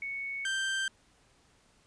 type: tone pair in turn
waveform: sine / 30% pulse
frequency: 2217 / 1567.7 Hz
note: C#7 / G6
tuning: 0 / 0 cents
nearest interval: tritone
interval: 600 cents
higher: first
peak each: -34 / -27 dBFS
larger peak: second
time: 0.02-0.45 / 0.45-0.88 s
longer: neither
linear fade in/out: 2 ms
effects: pink hiss -65 dBFS RMS until 1.86 s + resampled to 22050 Hz